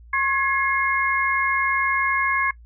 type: tone cluster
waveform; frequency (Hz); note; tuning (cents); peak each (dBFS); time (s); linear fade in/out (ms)
sine; 1081 / 1675 / 2146; C#6 / G#6 / C7; -44 / +14 / +43; -23; 0.13-2.51; 5
effects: noise-tail reverb RT60 0.1 s tail -21 dB re dry + added 58 Hz sine -43 dBFS peak until 2.65 s